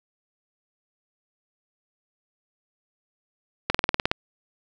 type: slowing click train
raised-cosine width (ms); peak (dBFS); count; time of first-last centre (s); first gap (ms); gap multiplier
0.3; -4; 9; 3.7-4.115; 45; 1.04
effects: none